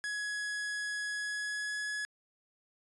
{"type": "tone with pitch glide", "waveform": "45% pulse", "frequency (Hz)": [1678, 1689.7], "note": ["G#6", "G#6"], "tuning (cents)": [17, 29], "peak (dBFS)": -34, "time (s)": [0.04, 2.05], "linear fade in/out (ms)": 0, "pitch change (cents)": 12, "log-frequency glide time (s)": [1.08, 1.91], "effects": ["resampled to 24000 Hz"]}